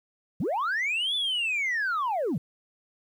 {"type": "linear two-way sweep", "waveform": "sine", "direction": "up then down", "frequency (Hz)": [121.5, 3520, 121.5], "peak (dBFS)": -23, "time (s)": [0.4, 2.38], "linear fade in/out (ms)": 5, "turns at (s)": 1.15, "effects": ["tanh soft clip ceiling -23 dBFS", "10-bit"]}